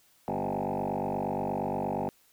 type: tone with frequency modulation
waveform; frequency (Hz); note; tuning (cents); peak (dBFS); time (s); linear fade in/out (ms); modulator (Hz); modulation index
sine; 511; C5; -41; -27; 0.28-2.09; 0; 48.5; 7.5
effects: tanh soft clip ceiling -25 dBFS + white hiss -64 dBFS RMS until 2.32 s